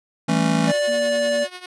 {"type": "chord", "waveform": "square", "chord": "A dominant seventh", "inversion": "second", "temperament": "just", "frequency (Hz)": [165, 198, 220, 275], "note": ["E3", "G3", "A3", "C#4"], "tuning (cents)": [2, 18, 0, -14], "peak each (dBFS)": [-22, -28, -22, -24], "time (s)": [0.28, 0.72], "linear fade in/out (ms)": 10}
{"type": "tone with tremolo", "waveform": "5% pulse", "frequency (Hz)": 362.8, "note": "F#4", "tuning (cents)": -34, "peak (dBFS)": -20, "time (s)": [0.63, 1.66], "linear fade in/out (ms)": 5, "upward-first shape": "triangle", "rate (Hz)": 10, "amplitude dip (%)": 85}
{"type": "tone with pitch glide", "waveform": "square", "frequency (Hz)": [586, 581.6], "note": ["D5", "D5"], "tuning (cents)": [-4, -17], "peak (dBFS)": -19, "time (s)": [0.66, 1.48], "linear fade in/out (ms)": 50, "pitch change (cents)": -13, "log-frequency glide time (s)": [0.82, 1.1]}
{"type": "tone", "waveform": "triangle", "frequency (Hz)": 236.8, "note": "A#3", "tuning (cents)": 27, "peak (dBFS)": -27, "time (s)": [0.87, 1.45], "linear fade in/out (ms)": 20}
{"effects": ["resampled to 22050 Hz"]}